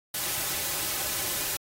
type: noise with comb filter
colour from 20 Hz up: white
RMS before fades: -30 dBFS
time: 0.14-1.57 s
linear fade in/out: 5 ms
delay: 4.3 ms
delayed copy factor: -0.55
effects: AAC 48 kbps